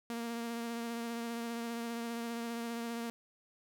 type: tone with vibrato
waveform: sawtooth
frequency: 233.1 Hz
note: A#3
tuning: in tune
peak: -33 dBFS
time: 0.1-3.1 s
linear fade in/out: 0 ms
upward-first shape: triangle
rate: 15 Hz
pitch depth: 23 cents each way
effects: none